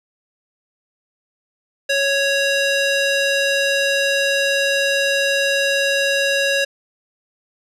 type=tone with band-pass filter; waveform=square; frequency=554.4 Hz; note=C#5; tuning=in tune; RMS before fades=-18 dBFS; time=1.89-6.65 s; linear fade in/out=10 ms; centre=3000 Hz; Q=0.68; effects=resampled to 32000 Hz